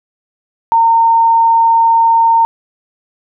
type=tone; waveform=sine; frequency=915 Hz; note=A#5; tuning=32 cents flat; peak=-6 dBFS; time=0.72-2.45 s; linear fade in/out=0 ms; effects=none